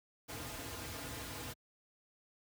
pink noise with comb filter, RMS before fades -44 dBFS, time 0.28-1.54 s, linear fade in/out 20 ms, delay 5.3 ms, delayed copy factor -0.7, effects high-pass 60 Hz 12 dB/octave

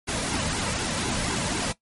pink noise with flanger, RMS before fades -27 dBFS, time 0.07-1.73 s, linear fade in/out 20 ms, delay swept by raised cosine 1.6 to 2.8 ms, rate 4 Hz, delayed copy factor -0.6, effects noise-tail reverb RT60 0.1 s tail -17 dB re dry + MP3 48 kbps

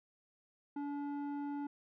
square tone with low-pass filter, 286.8 Hz, D4, 41 cents flat, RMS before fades -40 dBFS, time 0.76-1.67 s, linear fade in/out 5 ms, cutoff 930 Hz, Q 1.1, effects none

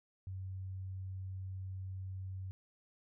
sine tone, 94.5 Hz, F#2, 37 cents sharp, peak -40 dBFS, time 0.27-2.51 s, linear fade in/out 0 ms, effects none

